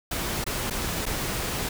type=noise with dropouts; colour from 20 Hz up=pink; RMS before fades=-29 dBFS; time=0.11-1.69 s; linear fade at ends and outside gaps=5 ms; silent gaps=0.442-0.464 / 0.7-0.707 / 1.056-1.063 s; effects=none